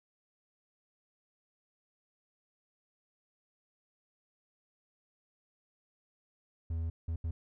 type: tone bursts at uneven times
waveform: triangle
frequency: 82.1 Hz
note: E2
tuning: 6 cents flat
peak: -30 dBFS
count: 3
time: 6.7-6.9 / 7.08-7.16 / 7.24-7.31 s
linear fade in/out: 5 ms
effects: none